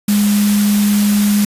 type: tone in noise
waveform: sine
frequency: 205.9 Hz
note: G#3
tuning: 15 cents flat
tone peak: -10 dBFS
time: 0.08-1.45 s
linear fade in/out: 5 ms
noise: white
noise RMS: -22 dBFS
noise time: 0.08-1.45 s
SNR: +9 dB
effects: resampled to 32000 Hz